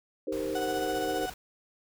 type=chord; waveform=sine; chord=C minor seventh; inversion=first; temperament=equal; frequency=311.1 / 392 / 466.2 / 523.3 Hz; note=Eb4 / G4 / Bb4 / C5; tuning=0 / 0 / 0 / 0 cents; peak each=-35 dBFS; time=0.27-1.26 s; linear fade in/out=5 ms
type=noise; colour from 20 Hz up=pink; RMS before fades=-45 dBFS; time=0.32-1.34 s; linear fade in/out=5 ms
type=tone with tremolo; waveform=35% pulse; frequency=740 Hz; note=F#5; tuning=in tune; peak=-29 dBFS; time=0.55-1.3 s; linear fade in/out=5 ms; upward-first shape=sine; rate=15 Hz; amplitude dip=40%
effects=none